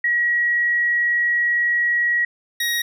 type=tone pair in turn; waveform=sine / 25% pulse; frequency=1911 / 1888 Hz; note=A#6 / A#6; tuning=+43 / +22 cents; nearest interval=unison; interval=21 cents; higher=first; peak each=-16 dBFS; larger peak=neither; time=0.04-2.25 / 2.6-2.82 s; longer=first; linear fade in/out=5 ms; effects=none